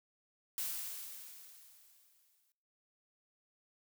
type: noise with exponential decay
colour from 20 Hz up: blue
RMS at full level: -37 dBFS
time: 0.58-2.52 s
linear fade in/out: 0 ms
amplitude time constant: 420 ms
effects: noise-tail reverb RT60 0.9 s tail -23 dB re dry